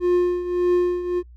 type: tone with tremolo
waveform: triangle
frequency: 355.4 Hz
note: F4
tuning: 30 cents sharp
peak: -12 dBFS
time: 0-1.23 s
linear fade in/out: 50 ms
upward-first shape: triangle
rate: 1.7 Hz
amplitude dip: 75%
effects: noise-tail reverb RT60 0.1 s tail -25 dB re dry + added 60 Hz sine -42 dBFS peak until 1.36 s